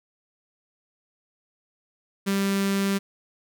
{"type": "tone with notch filter", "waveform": "sawtooth", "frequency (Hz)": 196.9, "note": "G3", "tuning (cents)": 8, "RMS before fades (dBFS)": -24, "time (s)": [2.26, 2.99], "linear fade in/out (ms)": 20, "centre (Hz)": 720, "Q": 1.1, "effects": []}